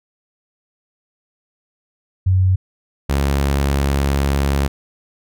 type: tone pair in turn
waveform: sine / sawtooth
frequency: 93.4 / 69.62 Hz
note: F#2 / C#2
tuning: +17 / +8 cents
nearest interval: perfect fourth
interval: 509 cents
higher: first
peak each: -11 dBFS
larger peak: neither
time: 2.26-2.56 / 3.09-4.68 s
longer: second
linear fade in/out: 10 ms
effects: none